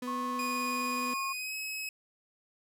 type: tone with vibrato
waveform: 35% pulse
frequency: 248.6 Hz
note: B3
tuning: 12 cents sharp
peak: -34 dBFS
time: 0.02-1.14 s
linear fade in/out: 5 ms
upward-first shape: sine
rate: 19 Hz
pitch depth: 10 cents each way
type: tone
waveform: sine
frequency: 1085 Hz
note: C#6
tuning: 37 cents flat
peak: -33 dBFS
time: 0.07-1.33 s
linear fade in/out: 10 ms
type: tone with pitch glide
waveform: sawtooth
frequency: 2469 to 2562 Hz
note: D#7 to E7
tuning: -14 to -50 cents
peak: -32 dBFS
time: 0.39-1.89 s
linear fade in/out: 2 ms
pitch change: +64 cents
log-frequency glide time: 1.3-1.54 s
effects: none